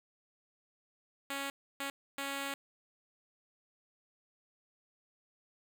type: tone bursts at uneven times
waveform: 5% pulse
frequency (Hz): 277.2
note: C#4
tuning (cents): 0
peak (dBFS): -25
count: 3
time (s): 1.3-1.5 / 1.8-1.9 / 2.18-2.54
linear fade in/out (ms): 2
effects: 11-bit